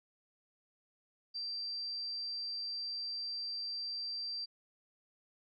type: tone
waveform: sine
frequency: 4699 Hz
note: D8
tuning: in tune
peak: -37 dBFS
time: 1.34-4.46 s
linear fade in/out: 20 ms
effects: none